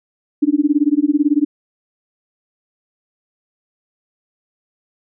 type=tone with tremolo; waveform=sine; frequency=293.7 Hz; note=D4; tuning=in tune; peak=-8 dBFS; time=0.42-1.45 s; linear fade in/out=10 ms; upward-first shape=sine; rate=18 Hz; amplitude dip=100%; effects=none